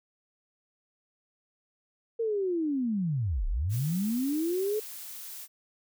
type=linear two-way sweep; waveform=sine; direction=down then up; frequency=466.2 to 30.07 to 438.5 Hz; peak=-26 dBFS; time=2.19-4.8 s; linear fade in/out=10 ms; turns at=3.47 s
type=noise; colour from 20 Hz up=blue; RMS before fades=-42 dBFS; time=3.69-5.48 s; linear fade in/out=50 ms
effects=none